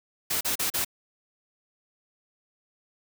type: noise bursts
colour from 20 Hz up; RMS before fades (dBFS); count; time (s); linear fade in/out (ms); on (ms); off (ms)
white; -27; 4; 0.3-0.848; 10; 110; 36
effects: none